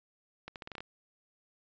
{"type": "accelerating click train", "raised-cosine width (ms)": 0.3, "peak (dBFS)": -26, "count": 8, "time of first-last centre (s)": [0.48, 0.805], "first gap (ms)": 78, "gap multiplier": 0.82, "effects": ["resampled to 16000 Hz"]}